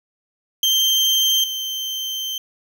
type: tone pair in turn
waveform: 35% pulse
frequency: 3144 / 3119 Hz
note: G7 / G7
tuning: +4 / -9 cents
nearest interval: unison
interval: 13 cents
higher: first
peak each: -13 / -22 dBFS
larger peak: first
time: 0.63-1.44 / 1.44-2.38 s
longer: second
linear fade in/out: 2 ms
effects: none